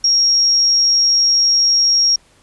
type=tone; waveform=sine; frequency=5588 Hz; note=F8; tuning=in tune; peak=-10 dBFS; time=0.04-2.16 s; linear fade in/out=5 ms; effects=pink hiss -52 dBFS RMS until 2.42 s + resampled to 24000 Hz